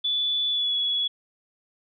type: tone with pitch glide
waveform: sine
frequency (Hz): 3463 to 3380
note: A7 to G#7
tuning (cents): -28 to +30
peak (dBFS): -22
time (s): 0.04-1.08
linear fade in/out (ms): 10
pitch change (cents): -42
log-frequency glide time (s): 0.48-0.75
effects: none